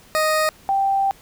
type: tone pair in turn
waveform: 20% pulse / sine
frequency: 622.3 / 784 Hz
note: D#5 / G5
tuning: 0 / 0 cents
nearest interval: major third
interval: 400 cents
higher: second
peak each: -12 / -16 dBFS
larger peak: first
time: 0.15-0.49 / 0.69-1.11 s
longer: second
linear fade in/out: 0 ms
effects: pink hiss -49 dBFS RMS until 1.21 s